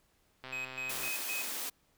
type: click train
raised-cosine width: 0.3 ms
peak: -28 dBFS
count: 84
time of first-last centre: 0.44-1.078 s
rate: 130 Hz
type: tone with tremolo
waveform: triangle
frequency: 2529 Hz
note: D#7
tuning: 28 cents sharp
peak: -34 dBFS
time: 0.52-1.5 s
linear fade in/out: 10 ms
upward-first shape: square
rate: 3.9 Hz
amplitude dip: 80%
type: high-pass noise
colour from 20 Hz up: white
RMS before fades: -38 dBFS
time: 0.89-1.7 s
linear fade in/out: 10 ms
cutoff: 200 Hz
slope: 96 dB/octave
effects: pink hiss -71 dBFS RMS until 1.97 s